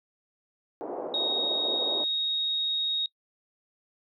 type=band-pass noise; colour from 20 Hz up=pink; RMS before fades=-35 dBFS; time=0.81-2.04 s; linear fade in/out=0 ms; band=350 to 750 Hz; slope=24 dB/octave
type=tone; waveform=sine; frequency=3755 Hz; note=A#7; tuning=12 cents sharp; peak=-25 dBFS; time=1.14-3.06 s; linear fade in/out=2 ms
effects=noise-tail reverb RT60 0.1 s tail -23 dB re dry